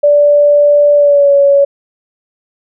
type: tone with pitch glide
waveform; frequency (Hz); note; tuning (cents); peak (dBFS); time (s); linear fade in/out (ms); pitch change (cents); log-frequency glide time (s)
sine; 583 to 562.2; D5 to C#5; -13 to +24; -4; 0.03-1.65; 10; -63; 0.95-1.33
effects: none